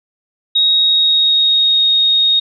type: tone with pitch glide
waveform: sine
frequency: 3776 to 3730 Hz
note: A#7 to A#7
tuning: +22 to 0 cents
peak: -9 dBFS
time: 0.55-2.4 s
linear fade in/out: 10 ms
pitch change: -22 cents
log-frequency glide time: 0.69-1.85 s
effects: none